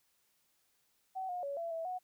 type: tone with pitch steps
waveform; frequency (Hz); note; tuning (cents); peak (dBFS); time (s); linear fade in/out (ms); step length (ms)
sine; 757 / 717 / 562 / 673 / 656 / 734; F#5 / F5 / C#5 / E5 / E5 / F#5; +39 / +45 / +24 / +36 / -9 / -14; -36; 1.15-1.99; 20; 140
effects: white hiss -75 dBFS RMS until 2.03 s